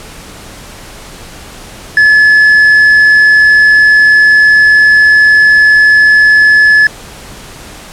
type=tone with tanh clipping; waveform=sine; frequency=1717 Hz; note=A6; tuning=43 cents flat; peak=-3 dBFS; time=1.97-6.87 s; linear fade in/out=2 ms; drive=3 dB; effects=pink hiss -30 dBFS RMS until 7.92 s + low-pass 11000 Hz 12 dB/octave